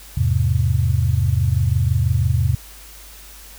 sine chord, E augmented, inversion none, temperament just, 82.41 / 103.01 / 128.76 Hz, E2 / G#2 / B#2, 0 / -14 / -27 cents, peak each -19 dBFS, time 0.17-2.55 s, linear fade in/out 5 ms, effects added 50 Hz sine -42 dBFS peak until 3.58 s + white hiss -42 dBFS RMS until 3.58 s

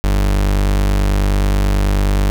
40% pulse tone, 49.31 Hz, G1, 11 cents sharp, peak -11 dBFS, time 0.04-2.3 s, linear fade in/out 0 ms, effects none

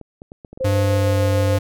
clicks, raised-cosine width 2 ms, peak -24 dBFS, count 10, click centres 0.013 / 0.219 / 0.319 / 0.448 / 0.53 / 0.575 / 0.609 / 0.678 / 0.717 / 0.845 s
sine tone with tremolo, 523.3 Hz, C5, in tune, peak -19 dBFS, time 0.6-1.58 s, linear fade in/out 10 ms, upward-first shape sine, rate 6.7 Hz, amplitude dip 30%
square tone with pitch glide, 98 to 96.65 Hz, G2 to G2, 0 to -24 cents, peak -17 dBFS, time 0.64-1.59 s, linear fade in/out 10 ms, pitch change -24 cents, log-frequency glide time 0.79-1.25 s
effects none

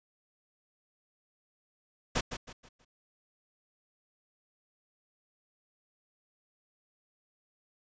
pink noise with echo, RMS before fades -29 dBFS, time 2.15-2.21 s, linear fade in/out 10 ms, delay 160 ms, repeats 4, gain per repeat -9 dB, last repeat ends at 2.85 s, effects resampled to 16000 Hz

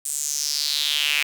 sawtooth tone with high-pass filter sweep, 146.83 Hz, D3, in tune, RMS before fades -24 dBFS, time 0.05-1.23 s, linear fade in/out 5 ms, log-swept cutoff 8500 to 2400 Hz, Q 4.4, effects none

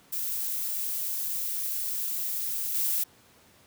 violet noise with level steps, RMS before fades -31 / -27 dBFS, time 0.12-3.04 s, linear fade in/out 10 ms, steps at 2.74 s, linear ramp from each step 10 ms, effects pink hiss -58 dBFS RMS until 3.66 s + high-pass 80 Hz 12 dB/octave

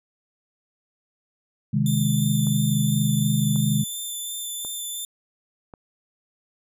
sine chord, Ab major, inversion first, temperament equal with one note detuned, 130.81 / 154.94 / 207.7 Hz, C3 / Eb3 / Ab3, 0 / -7 / 0 cents, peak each -23 dBFS, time 1.73-3.84 s, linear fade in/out 10 ms
5% pulse tone with vibrato, 3546 Hz, A7, 13 cents sharp, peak -22 dBFS, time 1.86-5.05 s, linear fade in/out 2 ms, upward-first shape sine, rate 2.9 Hz, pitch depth 13 cents each way
click train, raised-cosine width 1 ms, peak -27 dBFS, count 4, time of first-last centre 2.47-5.738 s, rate 0.918 Hz
effects resampled to 32000 Hz

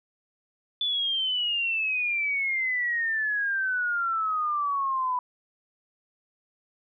sine exponential sweep, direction down, 3490 to 987.8 Hz, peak -24 dBFS, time 0.81-5.19 s, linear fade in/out 2 ms, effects none

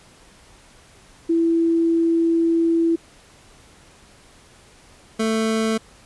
sine / 25% pulse tone pair in turn, 332.1 / 221.7 Hz, E4 / A3, +13 / +13 cents, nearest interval perfect fifth, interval 700 cents, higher first, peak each -15 dBFS, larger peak neither, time 1.29-2.96 / 5.19-5.78 s, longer first, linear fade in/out 10 ms, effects pink hiss -50 dBFS RMS until 6.05 s + resampled to 24000 Hz

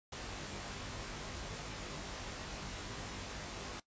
pink noise with comb filter, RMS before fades -44 dBFS, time 0.12-3.8 s, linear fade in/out 5 ms, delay 20 ms, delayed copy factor +0.9, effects noise-tail reverb RT60 0.1 s tail -18 dB re dry + resampled to 16000 Hz

